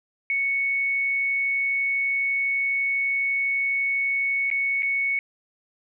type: tone with dropouts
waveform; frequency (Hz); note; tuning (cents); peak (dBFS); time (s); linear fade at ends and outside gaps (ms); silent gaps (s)
sine; 2217; C#7; 0; -21; 0.3-5.19; 1; 4.502-4.513 / 4.823-4.83
effects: none